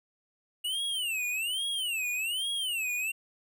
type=tone with vibrato; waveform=square; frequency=2844 Hz; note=F7; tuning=31 cents sharp; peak=-30 dBFS; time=0.64-3.12 s; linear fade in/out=10 ms; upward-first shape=sine; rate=1.2 Hz; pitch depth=260 cents each way; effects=none